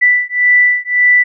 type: beating tone pair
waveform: sine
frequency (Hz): 1975.5 / 1977.3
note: B6 / B6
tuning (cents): 0 / +2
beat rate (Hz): 1.8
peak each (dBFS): -11 / -11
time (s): 0.01-1.24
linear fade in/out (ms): 20
effects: none